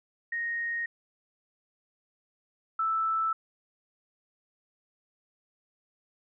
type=tone pair in turn; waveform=sine; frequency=1864.7 / 1319 Hz; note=A#6 / E6; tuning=0 / +1 cents; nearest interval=tritone; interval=599 cents; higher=first; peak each=-29 / -25 dBFS; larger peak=second; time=0.32-0.86 / 2.79-3.33 s; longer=neither; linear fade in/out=5 ms; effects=none